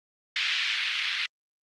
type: band-pass noise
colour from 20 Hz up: pink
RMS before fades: -28 dBFS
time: 0.36-1.26 s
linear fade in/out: 2 ms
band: 2000 to 3800 Hz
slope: 24 dB/octave
effects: Opus 48 kbps